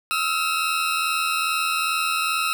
20% pulse tone pair together, 1280.6 / 1363 Hz, D#6 / F6, +49 / -43 cents, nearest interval minor second, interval 108 cents, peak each -18 / -20 dBFS, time 0.11-2.53 s, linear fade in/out 0 ms, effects 8-bit

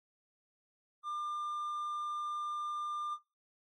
triangle tone, 1198 Hz, D6, 34 cents sharp, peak -34 dBFS, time 1.03-3.18 s, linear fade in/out 50 ms, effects noise-tail reverb RT60 0.3 s tail -21 dB re dry + AAC 32 kbps

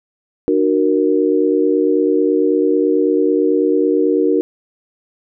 sine chord, D augmented, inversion none, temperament equal with one note detuned, 300.9 / 370 / 466.2 Hz, D4 / F#4 / A#4, +42 / 0 / 0 cents, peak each -16 dBFS, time 0.48-4.41 s, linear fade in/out 0 ms, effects none

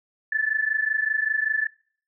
sine tone pair together, 1733 / 1758.2 Hz, A6 / A6, -27 / -2 cents, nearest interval unison, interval 25 cents, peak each -24 dBFS, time 0.32-1.67 s, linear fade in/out 5 ms, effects noise-tail reverb RT60 0.5 s tail -23 dB re dry

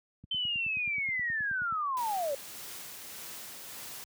click train, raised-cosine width 5 ms, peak -34 dBFS, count 15, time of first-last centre 0.24-1.725 s, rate 9.43 Hz
sine linear sweep, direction down, 3099 to 534 Hz, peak -29 dBFS, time 0.31-2.35 s, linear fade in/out 5 ms
white noise with tremolo, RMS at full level -43 dBFS, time 1.97-4.04 s, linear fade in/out 0 ms, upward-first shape sine, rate 1.7 Hz, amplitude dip 25%
effects high-pass 80 Hz 12 dB/octave

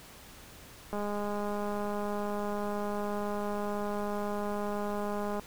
click train, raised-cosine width 1 ms, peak -22 dBFS, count 921, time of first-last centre 0.93-5.396 s, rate 206 Hz, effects pink hiss -51 dBFS RMS until 5.46 s

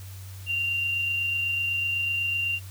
sine tone with amplitude modulation, 2774 Hz, F7, 12 cents flat, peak -23 dBFS, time 0.46-2.6 s, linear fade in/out 50 ms, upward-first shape sine, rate 28 Hz, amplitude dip 25%, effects added 95 Hz sine -38 dBFS peak until 2.7 s + white hiss -49 dBFS RMS until 2.7 s

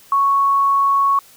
sine tone, 1108.7 Hz, C#6, in tune, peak -12 dBFS, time 0.12-1.19 s, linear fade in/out 2 ms, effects white hiss -47 dBFS RMS until 1.36 s

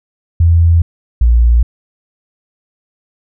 sine tone pair in turn, 84 / 58.62 Hz, E2 / A#1, +33 / +10 cents, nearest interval tritone, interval 623 cents, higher first, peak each -5 dBFS, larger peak neither, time 0.4-0.82 / 1.21-1.63 s, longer neither, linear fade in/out 5 ms, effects none

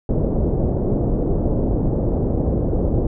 pink low-pass noise, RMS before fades -19 dBFS, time 0.09-3.07 s, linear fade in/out 2 ms, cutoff 560 Hz, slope 24 dB/octave, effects none

